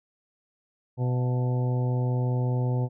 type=harmonic tone with a mistuned harmonic; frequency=125.2 Hz; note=B2; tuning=24 cents sharp; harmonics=1 / 2 / 3 / 4 / 5 / 6 / 7; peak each=-23 / -35 / -37 / -37 / -43 / -43 / -41 dBFS; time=0.97-2.89 s; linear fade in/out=50 ms; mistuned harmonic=6; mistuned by=-57 cents; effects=none